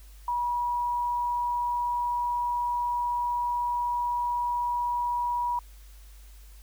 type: tone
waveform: sine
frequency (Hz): 966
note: B5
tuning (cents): -39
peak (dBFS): -25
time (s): 0.28-5.59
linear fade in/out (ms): 2
effects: added 50 Hz sine -46 dBFS peak until 6.62 s + white hiss -58 dBFS RMS until 6.62 s